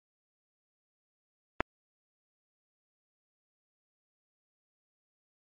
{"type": "clicks", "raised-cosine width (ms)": 0.5, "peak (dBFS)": [-9, -16], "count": 2, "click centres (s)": [1.605, 1.608], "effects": ["MP3 64 kbps"]}